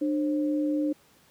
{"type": "tone pair together", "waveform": "sine", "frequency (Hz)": [299.2, 533.1], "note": ["D4", "C5"], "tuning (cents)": [32, 32], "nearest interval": "minor seventh", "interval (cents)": 1000, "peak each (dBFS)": [-24, -33], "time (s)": [0.01, 0.93], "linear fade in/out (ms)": 10, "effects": ["pink hiss -60 dBFS RMS until 1.3 s", "high-pass 100 Hz 12 dB/octave"]}